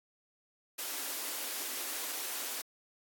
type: high-pass noise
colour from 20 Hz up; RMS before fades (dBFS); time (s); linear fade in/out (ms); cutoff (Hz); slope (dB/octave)
white; -38; 0.78-2.62; 10; 250; 96
effects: AAC 64 kbps